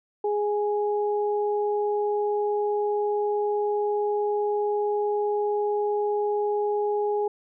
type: tone pair together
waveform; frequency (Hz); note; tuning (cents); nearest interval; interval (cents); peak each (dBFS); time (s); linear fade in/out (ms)
sine; 415.3 / 830.6; G#4 / G#5; 0 / 0; octave; 1200; -23 / -29; 0.24-7.28; 5
effects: none